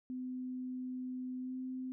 sine tone with pitch glide, 254.3 to 257.4 Hz, C4 to C4, -49 to -28 cents, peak -38 dBFS, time 0.1-1.92 s, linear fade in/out 0 ms, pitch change +21 cents, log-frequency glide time 1.4-1.55 s, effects none

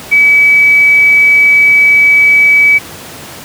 sine tone, 2286 Hz, D7, 47 cents flat, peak -3 dBFS, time 0.11-2.79 s, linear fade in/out 20 ms, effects pink hiss -28 dBFS RMS until 3.44 s + high-pass 100 Hz 12 dB/octave

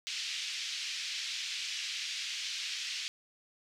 pink band-pass noise, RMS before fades -38 dBFS, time 0.07-3.08 s, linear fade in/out 0 ms, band 2400 to 5900 Hz, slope 24 dB/octave, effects none

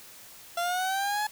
30% pulse linear sweep, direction up, 683 to 854 Hz, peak -24 dBFS, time 0.57-1.27 s, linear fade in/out 5 ms, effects white hiss -49 dBFS RMS until 1.31 s

